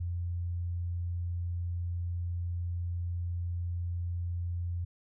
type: tone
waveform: sine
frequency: 87 Hz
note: F2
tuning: 6 cents flat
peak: -31 dBFS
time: 0-4.85 s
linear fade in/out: 10 ms
effects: none